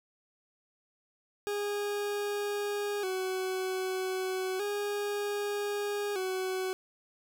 40% pulse tone with vibrato, 392 Hz, G4, in tune, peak -30 dBFS, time 1.47-6.73 s, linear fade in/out 0 ms, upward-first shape square, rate 0.32 Hz, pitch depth 79 cents each way, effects none

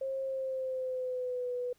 sine tone with pitch glide, 535 to 493.4 Hz, C5 to B4, +38 to -2 cents, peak -32 dBFS, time 0.01-1.73 s, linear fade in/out 5 ms, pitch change -140 cents, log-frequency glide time 0.23-1.52 s, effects pink hiss -69 dBFS RMS until 1.78 s

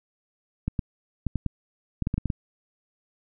clicks, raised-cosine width 5 ms, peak -13 dBFS, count 11, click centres 0.68 / 0.792 / 1.267 / 1.357 / 1.463 / 2.023 / 2.071 / 2.141 / 2.18 / 2.257 / 2.302 s, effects none

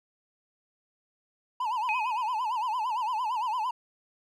triangle tone with vibrato, 932.3 Hz, A#5, in tune, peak -25 dBFS, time 1.6-3.71 s, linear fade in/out 5 ms, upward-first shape sine, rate 8.8 Hz, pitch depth 170 cents each way
sine tone with exponential decay, 2519 Hz, D#7, 21 cents sharp, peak -26 dBFS, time 1.89-2.49 s, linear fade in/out 0 ms, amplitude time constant 130 ms
effects none

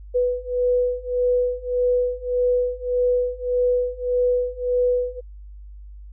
sine beating tone pair, 493.9 / 495.6 Hz, B4 / B4, 0 / +6 cents, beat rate 1.7 Hz, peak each -22 / -21 dBFS, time 0.14-5.21 s, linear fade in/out 20 ms, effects added 50 Hz sine -37 dBFS peak until 6.12 s

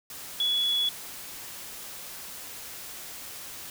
sine tone in noise, 3388 Hz, G#7, 34 cents sharp, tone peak -23 dBFS, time 0.4-0.89 s, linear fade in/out 2 ms, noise white, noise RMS -41 dBFS, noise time 0.1-3.7 s, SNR +15 dB, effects none

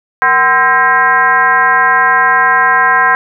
sine tone with frequency modulation, 1318.5 Hz, E6, in tune, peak -6 dBFS, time 0.22-3.15 s, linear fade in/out 0 ms, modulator 282 Hz, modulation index 1.9, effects none

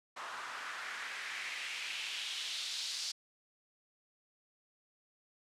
white noise with band-pass filter sweep, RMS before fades -41 dBFS, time 0.16-3.12 s, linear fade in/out 10 ms, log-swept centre 1100 to 4700 Hz, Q 2.2, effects low-pass 9000 Hz 12 dB/octave

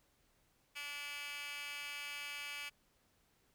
15% pulse tone with high-pass filter, 289 Hz, D4, 28 cents flat, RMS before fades -45 dBFS, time 0.75-2.7 s, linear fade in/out 20 ms, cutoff 2100 Hz, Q 6.5, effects pink hiss -74 dBFS RMS until 3.54 s

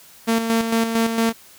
sawtooth tone with tremolo, 227.4 Hz, A#3, 43 cents flat, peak -12 dBFS, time 0.27-1.33 s, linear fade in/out 20 ms, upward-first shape square, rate 4.4 Hz, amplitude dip 50%, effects white hiss -47 dBFS RMS until 1.58 s

